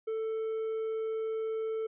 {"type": "tone", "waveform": "triangle", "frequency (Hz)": 442.7, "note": "A4", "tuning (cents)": 11, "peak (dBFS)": -29, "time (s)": [0.07, 1.87], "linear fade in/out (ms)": 10, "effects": ["resampled to 8000 Hz"]}